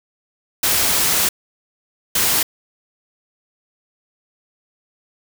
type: noise bursts at uneven times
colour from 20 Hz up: white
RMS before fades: -17 dBFS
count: 2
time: 0.63-1.29 / 2.15-2.43 s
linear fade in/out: 5 ms
effects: none